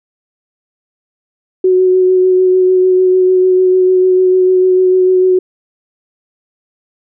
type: tone with vibrato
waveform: sine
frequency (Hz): 370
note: F#4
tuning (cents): 0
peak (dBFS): -6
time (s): 1.64-5.39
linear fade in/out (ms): 5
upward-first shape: sine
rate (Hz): 6.7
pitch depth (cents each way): 14
effects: none